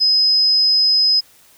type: tone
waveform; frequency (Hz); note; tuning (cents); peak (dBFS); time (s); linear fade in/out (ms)
sine; 5060; D#8; +28; -11; 0-1.21; 20
effects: white hiss -50 dBFS RMS until 1.57 s